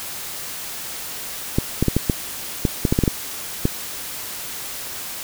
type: clicks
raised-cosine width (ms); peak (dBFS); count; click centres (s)
3; -3; 12; 1.585 / 1.826 / 1.883 / 1.966 / 2.098 / 2.652 / 2.852 / 2.925 / 2.989 / 3.037 / 3.078 / 3.654
effects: white hiss -31 dBFS RMS until 5.23 s